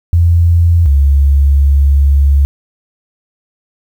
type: tone pair in turn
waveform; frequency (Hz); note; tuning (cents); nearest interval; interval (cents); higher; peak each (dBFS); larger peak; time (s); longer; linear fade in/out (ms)
sine; 84.9 / 70.02; F2 / C#2; -48 / +18; minor third; 334; first; -5; neither; 0.13-0.86 / 0.86-2.45; second; 0
effects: 7-bit